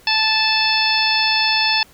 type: harmonic tone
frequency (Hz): 876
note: A5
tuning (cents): -8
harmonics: 1 / 2 / 3 / 4 / 5 / 6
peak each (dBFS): -22 / -24 / -20 / -23 / -21 / -21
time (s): 0.07-1.83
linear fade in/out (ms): 2
effects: pink hiss -49 dBFS RMS until 1.93 s